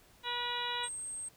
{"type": "harmonic tone", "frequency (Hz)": 484.1, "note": "B4", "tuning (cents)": -35, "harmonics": [1, 2, 3, 4, 5, 6, 7, 8], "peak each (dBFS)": [-47, -38, -43, -43, -46, -42, -42, -40], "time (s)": [0.23, 0.89], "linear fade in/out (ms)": 50}
{"type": "tone", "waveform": "sine", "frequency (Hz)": 8372, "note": "C9", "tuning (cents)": 0, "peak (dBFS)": -38, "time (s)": [0.83, 1.29], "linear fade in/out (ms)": 10}
{"effects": ["pink hiss -62 dBFS RMS until 1.36 s"]}